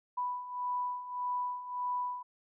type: beating tone pair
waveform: sine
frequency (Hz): 987.8 / 989.5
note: B5 / B5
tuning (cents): 0 / +3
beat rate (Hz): 1.7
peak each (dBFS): -39 / -34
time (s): 0.17-2.23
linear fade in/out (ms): 10
effects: none